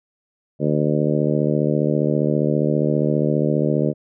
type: harmonic tone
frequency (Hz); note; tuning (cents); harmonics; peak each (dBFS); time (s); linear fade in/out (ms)
74.9; D2; +35; 2 / 3 / 4 / 5 / 6 / 7 / 8; -21 / -23 / -24 / -25 / -26 / -26 / -27; 0.59-3.94; 50
effects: none